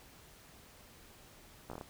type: slowing click train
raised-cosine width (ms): 1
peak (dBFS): -29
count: 6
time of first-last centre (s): 1.7-1.812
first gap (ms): 15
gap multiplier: 1.2
effects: pink hiss -58 dBFS RMS until 1.89 s